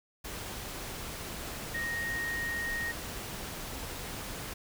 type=tone in noise; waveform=sine; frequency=1864.7 Hz; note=A#6; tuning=in tune; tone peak=-32 dBFS; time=1.74-2.92 s; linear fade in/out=10 ms; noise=pink; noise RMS=-40 dBFS; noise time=0.24-4.54 s; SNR=+5 dB; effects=none